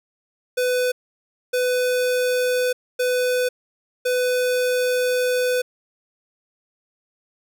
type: tone bursts at uneven times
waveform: square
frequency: 499.8 Hz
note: B4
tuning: 21 cents sharp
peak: -19 dBFS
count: 4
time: 0.57-0.92 / 1.53-2.73 / 2.99-3.49 / 4.05-5.62 s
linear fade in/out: 10 ms
effects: none